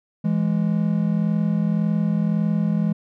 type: tone pair together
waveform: triangle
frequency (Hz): 166.1 / 207.9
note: E3 / G#3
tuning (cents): +13 / +2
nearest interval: major third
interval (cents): 389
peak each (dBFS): -19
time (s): 0.24-2.93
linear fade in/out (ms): 10
effects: none